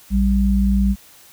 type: tone pair together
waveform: sine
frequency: 58.07 / 196.1 Hz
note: A#1 / G3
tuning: -6 / +1 cents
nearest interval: octave + major sixth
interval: 2107 cents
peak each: -16 dBFS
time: 0.1-0.96 s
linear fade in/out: 50 ms
effects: white hiss -47 dBFS RMS until 1.32 s